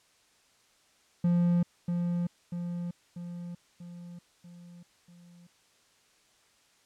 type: tone with echo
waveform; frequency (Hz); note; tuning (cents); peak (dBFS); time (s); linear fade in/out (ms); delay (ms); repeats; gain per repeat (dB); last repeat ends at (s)
triangle; 174; F3; -6; -20; 1.24-1.63; 5; 640; 6; -5; 5.47
effects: white hiss -65 dBFS RMS until 6.85 s + low-pass 8000 Hz 12 dB/octave